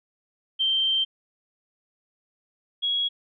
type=tone pair in turn; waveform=sine; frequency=3136 / 3322 Hz; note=G7 / G#7; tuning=0 / 0 cents; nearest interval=minor second; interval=100 cents; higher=second; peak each=-20 / -22 dBFS; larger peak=first; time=0.59-1.05 / 2.82-3.09 s; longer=first; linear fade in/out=20 ms; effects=none